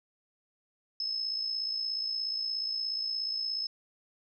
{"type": "tone with amplitude modulation", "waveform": "sine", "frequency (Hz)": 5200, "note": "E8", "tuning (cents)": -24, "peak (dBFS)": -28, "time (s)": [1, 3.67], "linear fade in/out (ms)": 2, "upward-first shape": "sine", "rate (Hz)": 56.9, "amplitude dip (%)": 55, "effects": []}